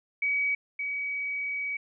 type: tone pair in turn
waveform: sine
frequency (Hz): 2269 / 2269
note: C#7 / C#7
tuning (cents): +40 / +40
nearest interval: unison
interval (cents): 0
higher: neither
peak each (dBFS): -24 / -29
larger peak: first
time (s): 0.22-0.55 / 0.79-1.77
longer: second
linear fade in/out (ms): 5
effects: none